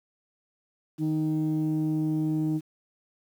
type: tone pair together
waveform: sine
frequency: 155.56 / 311.1 Hz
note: D#3 / D#4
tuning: 0 / 0 cents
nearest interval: octave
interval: 1200 cents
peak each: -26 / -24 dBFS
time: 0.98-2.61 s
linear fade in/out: 50 ms
effects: tanh soft clip ceiling -20 dBFS + 9-bit